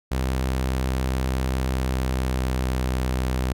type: tone with pitch glide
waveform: sawtooth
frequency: 64.8 to 63.76 Hz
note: C2 to C2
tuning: -16 to -44 cents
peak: -18 dBFS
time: 0.11-3.53 s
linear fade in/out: 10 ms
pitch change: -28 cents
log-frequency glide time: 1.67-2.85 s
effects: none